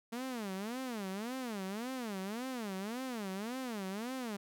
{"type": "tone with vibrato", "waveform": "sawtooth", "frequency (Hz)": 222.5, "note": "A3", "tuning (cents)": 20, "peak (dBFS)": -34, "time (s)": [0.12, 4.37], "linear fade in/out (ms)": 10, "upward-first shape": "sine", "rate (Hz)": 1.8, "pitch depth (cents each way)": 290, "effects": []}